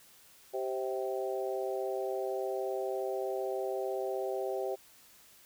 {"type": "harmonic tone with a mistuned harmonic", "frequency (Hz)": 129.7, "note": "C3", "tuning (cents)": -15, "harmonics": [3, 4, 5, 6], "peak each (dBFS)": [-35, -37, -39, -41], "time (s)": [0.53, 4.76], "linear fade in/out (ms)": 20, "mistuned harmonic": 4, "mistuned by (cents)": 21, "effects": ["white hiss -59 dBFS RMS until 5.45 s"]}